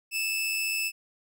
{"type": "tone pair together", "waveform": "sawtooth", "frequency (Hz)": [2617, 2712], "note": ["E7", "E7"], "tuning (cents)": [-13, 49], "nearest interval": "minor second", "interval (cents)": 62, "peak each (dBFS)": [-24, -34], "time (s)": [0.11, 0.92], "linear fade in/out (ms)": 50, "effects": []}